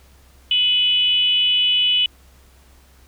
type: tone with frequency modulation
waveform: sine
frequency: 2972 Hz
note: F#7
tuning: 7 cents sharp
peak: -14 dBFS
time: 0.51-2.06 s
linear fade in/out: 2 ms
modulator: 439 Hz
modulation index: 0.49
effects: added 66 Hz sine -49 dBFS peak until 3.07 s + pink hiss -54 dBFS RMS until 3.07 s